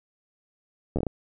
slowing click train, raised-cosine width 2 ms, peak -14 dBFS, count 6, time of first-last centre 0.96-1.067 s, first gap 11 ms, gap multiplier 1.34, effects none

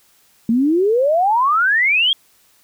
sine exponential sweep, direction up, 220 to 3316 Hz, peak -12 dBFS, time 0.49-2.13 s, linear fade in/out 2 ms, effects white hiss -55 dBFS RMS until 2.63 s

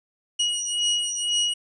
sawtooth beating tone pair, 2900 / 2902 Hz, F#7 / F#7, -35 / -34 cents, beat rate 2 Hz, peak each -22 dBFS, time 0.39-1.54 s, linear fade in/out 10 ms, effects resampled to 22050 Hz

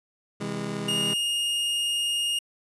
25% pulse chord, C augmented, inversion none, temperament just, 130.81 / 163.52 / 204.4 Hz, C3 / E3 / G#3, 0 / -14 / -27 cents, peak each -33 / -31 / -28 dBFS, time 0.4-1.14 s, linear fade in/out 10 ms
45% pulse tone, 2845 Hz, F7, 31 cents sharp, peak -24 dBFS, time 0.88-2.39 s, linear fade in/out 5 ms
effects resampled to 24000 Hz

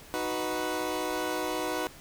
20% pulse chord, B major, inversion first, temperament equal, 311.1 / 370 / 493.9 Hz, D#4 / F#4 / B4, 0 / 0 / 0 cents, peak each -29 dBFS, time 0.14-1.87 s, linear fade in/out 0 ms, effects pink hiss -50 dBFS RMS until 2 s

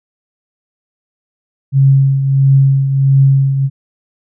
sine tone with tremolo, 136.3 Hz, C#3, 29 cents flat, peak -4 dBFS, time 1.72-3.7 s, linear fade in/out 50 ms, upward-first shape triangle, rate 1.5 Hz, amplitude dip 60%, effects none

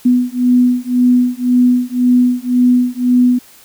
sine beating tone pair, 246.9 / 248.8 Hz, B3 / B3, 0 / +13 cents, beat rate 1.9 Hz, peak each -12 dBFS, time 0.05-3.39 s, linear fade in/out 10 ms, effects white hiss -43 dBFS RMS until 3.64 s

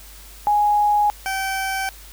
sine / 20% pulse tone pair in turn, 830.6 / 771.6 Hz, G#5 / G5, 0 / -28 cents, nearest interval minor second, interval 128 cents, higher first, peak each -14 / -17 dBFS, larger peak first, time 0.47-1.1 / 1.26-1.89 s, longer neither, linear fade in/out 0 ms, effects added 50 Hz sine -42 dBFS peak until 2.12 s + white hiss -44 dBFS RMS until 2.12 s

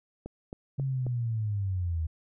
click train, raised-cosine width 2 ms, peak -25 dBFS, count 4, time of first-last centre 0.26-1.066 s, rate 3.72 Hz
sine linear sweep, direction down, 138.59 to 77.78 Hz, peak -27 dBFS, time 0.78-2.07 s, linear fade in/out 10 ms
effects none

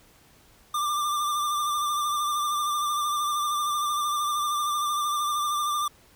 square tone with vibrato, 1186 Hz, D6, 17 cents sharp, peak -25 dBFS, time 0.74-5.88 s, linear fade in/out 5 ms, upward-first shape sine, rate 13 Hz, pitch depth 33 cents each way, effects pink hiss -57 dBFS RMS until 6.15 s

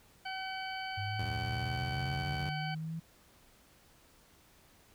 harmonic tone, 760 Hz, F#5, 46 cents sharp, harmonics 1 / 2 / 3 / 4 / 6, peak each -40 / -43 / -45 / -46 / -48 dBFS, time 0.25-2.75 s, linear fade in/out 10 ms
sine linear sweep, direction up, 99.9 to 164.8 Hz, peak -36 dBFS, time 0.97-3 s, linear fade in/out 10 ms
sawtooth tone with vibrato, 81.6 Hz, E2, 17 cents flat, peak -35 dBFS, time 1.19-2.5 s, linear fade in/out 5 ms, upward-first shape square, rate 15 Hz, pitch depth 260 cents each way
effects pink hiss -63 dBFS RMS until 4.94 s

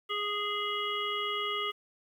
harmonic tone, 414 Hz, G#4, 5 cents flat, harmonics 1 / 3 / 5 / 7 / 8, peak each -38 / -34 / -38 / -36 / -39 dBFS, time 0.09-1.72 s, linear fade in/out 20 ms, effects 10-bit

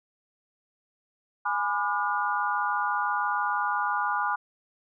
sine chord, G# diminished seventh, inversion none, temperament just, 830.6 / 996.7 / 1196.1 / 1435.3 Hz, G#5 / B5 / D6 / F6, 0 / +16 / +31 / +47 cents, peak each -30 dBFS, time 1.45-4.36 s, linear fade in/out 10 ms, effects none

